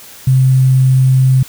sine tone with sample-and-hold, 130.81 Hz, C3, in tune, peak -6 dBFS, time 0.27-1.43 s, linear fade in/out 5 ms, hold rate 8820 Hz, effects white hiss -36 dBFS RMS until 1.48 s

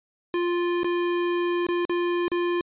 square tone with dropouts, 349.2 Hz, F4, in tune, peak -23 dBFS, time 0.34-2.61 s, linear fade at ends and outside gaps 1 ms, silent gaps 0.833-0.844 / 1.667-1.687 / 1.852-1.895 / 2.281-2.317 s, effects resampled to 8000 Hz

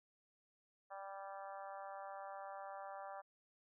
harmonic tone with a mistuned harmonic, 196 Hz, G3, in tune, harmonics 3 / 4 / 5 / 6 / 7 / 8 / 9, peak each -52 / -50 / -56 / -55 / -59 / -63 / -64 dBFS, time 0.9-3.22 s, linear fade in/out 20 ms, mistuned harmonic 9, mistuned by -27 cents, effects none

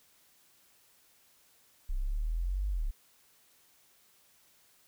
sine exponential two-way sweep, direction up then down, 30.87 to 51.1 to 30.87 Hz, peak -29 dBFS, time 1.89-2.91 s, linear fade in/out 10 ms, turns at 2.69 s, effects white hiss -65 dBFS RMS until 4.87 s

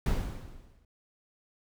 brown noise with exponential decay, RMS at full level -24 dBFS, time 0.06-0.85 s, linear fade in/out 2 ms, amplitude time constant 170 ms, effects none

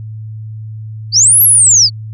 sine linear two-way sweep, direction up then down, 4346 to 11780 to 4346 Hz, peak -4 dBFS, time 1.12-1.9 s, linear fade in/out 50 ms, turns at 1.42 s, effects added 109 Hz sine -23 dBFS peak until 2.13 s

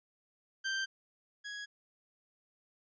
sawtooth tone pair in turn, 1568 / 1663.4 Hz, G6 / G#6, 0 / +2 cents, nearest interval minor second, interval 102 cents, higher second, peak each -29 / -37 dBFS, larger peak first, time 0.64-0.86 / 1.44-1.66 s, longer neither, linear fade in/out 20 ms, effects resampled to 16000 Hz

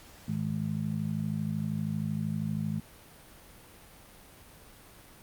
harmonic tone, 52.8 Hz, G#1, 29 cents sharp, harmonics 2 / 3 / 4, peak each -37 / -32 / -33 dBFS, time 0.28-2.8 s, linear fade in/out 5 ms, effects pink hiss -53 dBFS RMS until 5.22 s + Opus 48 kbps

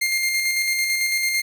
sawtooth tone with tremolo, 2114 Hz, C7, 17 cents sharp, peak -15 dBFS, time 0.01-1.42 s, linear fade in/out 10 ms, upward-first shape square, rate 9 Hz, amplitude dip 30%, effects none

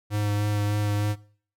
square tone with vibrato, 103.83 Hz, G#2, in tune, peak -24 dBFS, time 0.1-1.16 s, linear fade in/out 50 ms, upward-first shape sine, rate 3.3 Hz, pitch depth 14 cents each way, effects noise-tail reverb RT60 0.5 s tail -21 dB re dry

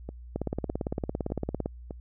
two click trains, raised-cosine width 2 ms, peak -23 / -16 dBFS, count 4 / 24, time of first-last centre 0.09-1.908 / 0.36-1.659 s, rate 1.65 / 17.7 Hz, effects added 60 Hz sine -42 dBFS peak until 2 s

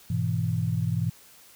sine chord, E major, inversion first, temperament equal with one note detuned, 103.05 / 123.47 / 164.81 Hz, G#2 / B2 / E3, -13 / 0 / 0 cents, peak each -28 dBFS, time 0.1-1.1 s, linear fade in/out 5 ms, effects white hiss -53 dBFS RMS until 1.55 s

